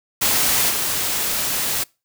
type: noise with level steps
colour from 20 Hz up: white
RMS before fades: -18 / -22 dBFS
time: 0.21-1.84 s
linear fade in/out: 10 ms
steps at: 0.69 s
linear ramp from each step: 20 ms
effects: noise-tail reverb RT60 0.3 s tail -26 dB re dry